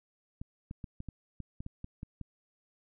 clicks, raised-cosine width 5 ms, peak -28 dBFS, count 11, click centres 0.415 / 0.711 / 0.842 / 1.004 / 1.087 / 1.403 / 1.605 / 1.664 / 1.844 / 2.031 / 2.213 s, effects none

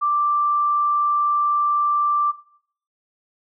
sine tone, 1176 Hz, D6, 2 cents sharp, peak -17 dBFS, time 0.01-2.32 s, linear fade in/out 20 ms, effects noise-tail reverb RT60 0.6 s tail -17 dB re dry

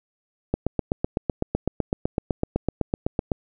click train, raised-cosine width 2 ms, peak -8 dBFS, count 23, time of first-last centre 0.54-3.318 s, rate 7.92 Hz, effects none

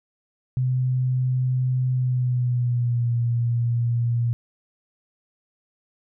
sine tone with pitch glide, 127.7 to 118.46 Hz, C3 to A#2, -42 to +28 cents, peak -19 dBFS, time 0.57-4.33 s, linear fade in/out 0 ms, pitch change -130 cents, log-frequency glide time 1.92-3.14 s, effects none

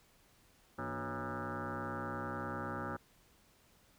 sine tone with frequency modulation, 554.4 Hz, C#5, in tune, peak -37 dBFS, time 0.78-2.97 s, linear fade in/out 10 ms, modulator 131 Hz, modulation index 7.3, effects pink hiss -67 dBFS RMS until 3.98 s

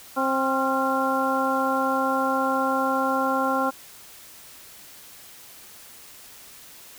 harmonic tone with a mistuned harmonic, 265.2 Hz, C4, 23 cents sharp, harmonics 1 / 2 / 3 / 4 / 5, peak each -27 / -27 / -27 / -27 / -27 dBFS, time 0.16-3.71 s, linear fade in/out 20 ms, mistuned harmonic 5, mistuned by +65 cents, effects white hiss -46 dBFS RMS until 6.98 s

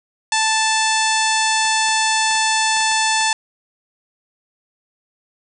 harmonic tone, 880 Hz, A5, in tune, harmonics 1 / 2 / 3 / 4 / 5 / 6 / 7 / 8 / 9 / 10, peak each -19 / -22 / -24 / -25 / -26 / -27 / -27 / -28 / -29 / -29 dBFS, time 0.32-3.33 s, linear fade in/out 2 ms
clicks, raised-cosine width 0.3 ms, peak -19 dBFS, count 8, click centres 1.652 / 1.886 / 2.31 / 2.353 / 2.768 / 2.806 / 2.916 / 3.209 s
effects none

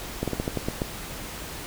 slowing click train, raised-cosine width 2 ms, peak -12 dBFS, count 8, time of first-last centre 0.23-0.819 s, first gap 47 ms, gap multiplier 1.19, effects added 50 Hz sine -46 dBFS peak until 1.66 s + pink hiss -37 dBFS RMS until 1.66 s

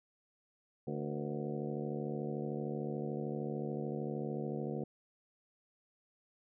harmonic tone with a mistuned harmonic, 73.42 Hz, D2, in tune, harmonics 2 / 3 / 4 / 5 / 6 / 7 / 8 / 9 / 10, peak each -41 / -41 / -46 / -43 / -44 / -46 / -53 / -56 / -51 dBFS, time 0.87-4.84 s, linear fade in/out 5 ms, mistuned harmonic 6, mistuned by +82 cents, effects none

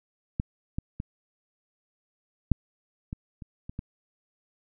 clicks, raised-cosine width 5 ms, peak -14 / -17 / -20 / -7 / -21 / -28 / -25 / -21 dBFS, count 8, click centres 0.399 / 0.785 / 1.001 / 2.517 / 3.129 / 3.422 / 3.695 / 3.791 s, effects none

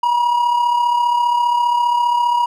triangle tone with amplitude modulation, 960 Hz, B5, 49 cents flat, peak -9 dBFS, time 0.03-2.46 s, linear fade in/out 5 ms, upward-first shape sine, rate 35 Hz, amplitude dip 50%, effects none

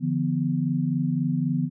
sine chord, B diminished, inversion first, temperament equal with one note detuned, 146.83 / 170.63 / 246.9 Hz, D3 / F3 / B3, 0 / -40 / 0 cents, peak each -26 dBFS, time 0-1.7 s, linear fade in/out 50 ms, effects none

